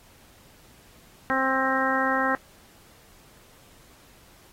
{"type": "harmonic tone with a mistuned harmonic", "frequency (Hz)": 264.2, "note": "C4", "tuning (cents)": 17, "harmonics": [1, 2, 3, 4, 5, 6, 7], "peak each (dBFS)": [-29, -29, -29, -29, -29, -29, -29], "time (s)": [1.3, 2.35], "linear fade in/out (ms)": 0, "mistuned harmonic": 7, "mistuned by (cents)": 17, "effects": ["pink hiss -55 dBFS RMS until 4.52 s", "AAC 48 kbps"]}